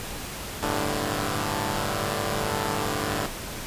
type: chord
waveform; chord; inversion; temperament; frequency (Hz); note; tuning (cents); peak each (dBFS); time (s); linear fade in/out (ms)
5% pulse; G suspended second; none; equal; 98 / 110 / 146.83; G2 / A2 / D3; 0 / 0 / 0; -19; 0.62-3.27; 10
effects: pink hiss -35 dBFS RMS until 3.66 s + resampled to 32000 Hz